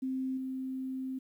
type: tone with level steps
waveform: sine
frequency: 261.6 Hz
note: C4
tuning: in tune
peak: -31 / -34 dBFS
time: 0.02-1.19 s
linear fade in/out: 10 ms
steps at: 0.37 s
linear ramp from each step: 5 ms
effects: 11-bit